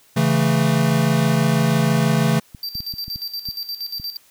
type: chord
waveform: square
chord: A major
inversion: first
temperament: equal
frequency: 138.59 / 164.81 / 220 Hz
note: C#3 / E3 / A3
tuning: 0 / 0 / 0 cents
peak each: -20 / -20 / -21 dBFS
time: 0.16-2.4 s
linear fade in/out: 10 ms
type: clicks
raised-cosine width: 5 ms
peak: -23 dBFS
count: 8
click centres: 2.548 / 2.754 / 2.804 / 2.939 / 3.081 / 3.159 / 3.488 / 3.999 s
type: tone with tremolo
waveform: square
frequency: 4686 Hz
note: D8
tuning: 5 cents flat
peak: -25 dBFS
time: 2.63-4.17 s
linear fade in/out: 2 ms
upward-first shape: square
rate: 8.5 Hz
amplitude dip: 70%
effects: white hiss -54 dBFS RMS until 4.3 s